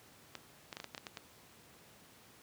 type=clicks; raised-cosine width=0.2 ms; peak=-25 dBFS; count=9; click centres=0.353 / 0.728 / 0.769 / 0.801 / 0.843 / 0.948 / 0.979 / 1.068 / 1.172 s; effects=pink hiss -60 dBFS RMS until 2.42 s + high-pass 100 Hz 12 dB/octave